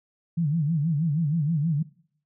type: tone with vibrato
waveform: sine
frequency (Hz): 155.56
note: D#3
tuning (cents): 0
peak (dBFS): -21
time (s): 0.37-1.83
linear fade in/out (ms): 10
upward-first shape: sine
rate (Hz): 6.3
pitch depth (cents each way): 170
effects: noise-tail reverb RT60 0.6 s tail -20 dB re dry